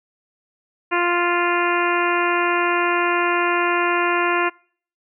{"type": "harmonic tone with a mistuned harmonic", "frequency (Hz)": 349.2, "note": "F4", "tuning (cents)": 0, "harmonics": [1, 2, 3, 4, 5, 6, 7, 8], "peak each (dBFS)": [-22, -26, -22, -25, -26, -29, -27, -30], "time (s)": [0.91, 4.5], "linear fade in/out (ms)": 20, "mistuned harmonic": 8, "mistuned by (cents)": -19, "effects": ["noise-tail reverb RT60 0.5 s tail -25 dB re dry"]}